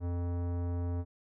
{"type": "tone with tanh clipping", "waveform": "sine", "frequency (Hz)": 87.31, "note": "F2", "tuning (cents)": 0, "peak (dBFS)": -33, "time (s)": [0, 1.05], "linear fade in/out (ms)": 50, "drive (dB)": 18, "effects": []}